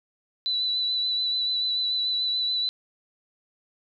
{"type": "tone with vibrato", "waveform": "sine", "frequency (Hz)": 3976, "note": "B7", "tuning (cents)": 11, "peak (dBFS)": -23, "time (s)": [0.46, 2.69], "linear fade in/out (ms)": 0, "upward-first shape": "sine", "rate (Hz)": 6.9, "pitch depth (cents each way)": 23, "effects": []}